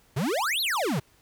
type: exponential two-way sweep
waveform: square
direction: up then down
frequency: 116.54 to 4435 to 116.54 Hz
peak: -25 dBFS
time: 0.16-1 s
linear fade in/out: 10 ms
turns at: 0.61 s
effects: pink hiss -61 dBFS RMS until 1.21 s